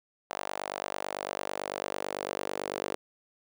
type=tone with high-pass filter sweep; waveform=sawtooth; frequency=49 Hz; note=G1; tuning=in tune; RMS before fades=-36 dBFS; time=0.3-2.95 s; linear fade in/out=0 ms; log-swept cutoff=700 to 450 Hz; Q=2.1; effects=none

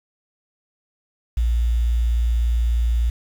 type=tone with quantisation; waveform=sine; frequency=58.27 Hz; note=A#1; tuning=in tune; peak=-16 dBFS; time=1.37-3.1 s; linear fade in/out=5 ms; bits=7; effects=none

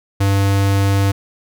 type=tone; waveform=square; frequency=98.7 Hz; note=G2; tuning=12 cents sharp; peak=-13 dBFS; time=0.2-1.12 s; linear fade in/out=10 ms; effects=none

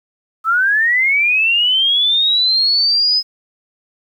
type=linear sweep; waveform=sine; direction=up; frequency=1281 to 5090 Hz; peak=-11 dBFS; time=0.44-3.23 s; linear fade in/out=50 ms; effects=8-bit

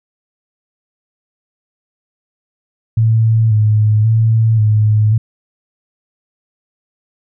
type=tone with vibrato; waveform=sine; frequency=109.6 Hz; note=A2; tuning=6 cents flat; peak=-8 dBFS; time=2.97-5.18 s; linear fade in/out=5 ms; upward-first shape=square; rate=0.93 Hz; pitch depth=40 cents each way; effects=none

